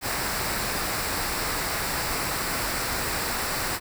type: noise with comb filter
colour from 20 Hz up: pink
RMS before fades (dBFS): -28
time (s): 0.01-3.8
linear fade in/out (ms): 50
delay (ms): 0.31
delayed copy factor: -0.5
effects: none